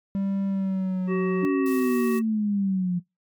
triangle tone with pitch glide, 196 to 181.82 Hz, G3 to F#3, 0 to -30 cents, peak -21 dBFS, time 0.15-1.45 s, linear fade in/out 0 ms, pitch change -130 cents, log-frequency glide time 0.47-1.16 s
harmonic tone, 377.1 Hz, F#4, 33 cents sharp, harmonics 1 / 3 / 5 / 7, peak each -24 / -34 / -38 / -41 dBFS, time 1.07-2.22 s, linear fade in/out 50 ms
sine exponential sweep, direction down, 290.6 to 174.61 Hz, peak -21 dBFS, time 1.42-3 s, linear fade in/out 20 ms
blue noise, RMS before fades -41 dBFS, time 1.66-2.19 s, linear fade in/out 0 ms
effects noise-tail reverb RT60 0.2 s tail -23 dB re dry + MP3 96 kbps

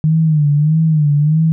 sine tone with vibrato, 153 Hz, D#3, 29 cents flat, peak -9 dBFS, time 0.04-1.52 s, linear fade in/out 0 ms, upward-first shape sine, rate 1.6 Hz, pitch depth 92 cents each way, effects none

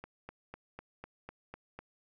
click train, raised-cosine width 0.5 ms, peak -29 dBFS, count 8, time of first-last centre 0.04-1.79 s, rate 4 Hz, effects none

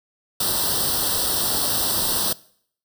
white noise with comb filter, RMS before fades -22 dBFS, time 0.4-2.33 s, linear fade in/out 5 ms, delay 0.22 ms, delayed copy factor +0.9, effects noise-tail reverb RT60 0.6 s tail -21 dB re dry

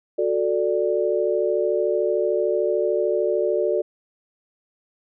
sine chord, D major, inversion first, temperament just, 367.1 / 440.5 / 587.3 Hz, F#4 / A4 / D5, -14 / +2 / 0 cents, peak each -23 dBFS, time 0.18-3.82 s, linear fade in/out 10 ms, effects none

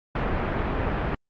pink low-pass noise, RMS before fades -26 dBFS, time 0.15-1.15 s, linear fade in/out 5 ms, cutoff 1900 Hz, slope 12 dB/octave, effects low-pass 3000 Hz 12 dB/octave + Opus 48 kbps

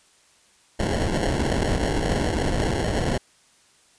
pink noise with sample-and-hold, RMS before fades -23 dBFS, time 0.79-3.18 s, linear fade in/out 10 ms, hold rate 1225 Hz, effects white hiss -58 dBFS RMS until 3.98 s + resampled to 22050 Hz

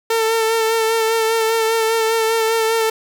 sawtooth tone with vibrato, 448.9 Hz, A4, 35 cents sharp, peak -11 dBFS, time 0.1-2.9 s, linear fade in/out 5 ms, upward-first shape sine, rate 5 Hz, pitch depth 27 cents each way, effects none

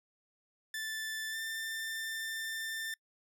sawtooth tone with pitch glide, 1760 to 1787.7 Hz, A6 to A6, 0 to +27 cents, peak -33 dBFS, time 0.74-2.94 s, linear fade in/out 2 ms, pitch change +27 cents, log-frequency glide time 1.31-1.36 s, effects noise-tail reverb RT60 0.1 s tail -26 dB re dry

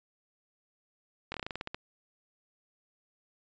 slowing click train, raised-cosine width 0.3 ms, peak -20 dBFS, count 11, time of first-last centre 1.32-1.745 s, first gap 22 ms, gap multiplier 1.14, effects resampled to 16000 Hz

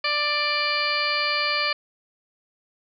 harmonic tone with a mistuned harmonic, 590 Hz, D5, 8 cents sharp, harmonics 1 / 2 / 3 / 4 / 5 / 6 / 7 / 8, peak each -32 / -28 / -30 / -26 / -32 / -38 / -30 / -29 dBFS, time 0.04-1.73 s, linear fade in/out 5 ms, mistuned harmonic 7, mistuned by +45 cents, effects none

